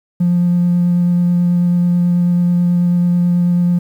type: tone with vibrato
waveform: triangle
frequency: 175.4 Hz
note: F3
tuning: 8 cents sharp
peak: -7 dBFS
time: 0.2-3.79 s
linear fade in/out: 10 ms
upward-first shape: sine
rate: 9.2 Hz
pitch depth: 9 cents each way
effects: tanh soft clip ceiling -7 dBFS + 8-bit